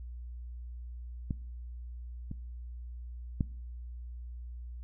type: clicks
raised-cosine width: 5 ms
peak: -20 / -25 / -16 dBFS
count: 3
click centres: 1.308 / 2.314 / 3.408 s
effects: noise-tail reverb RT60 0.6 s tail -22 dB re dry + added 60 Hz sine -40 dBFS peak until 4.83 s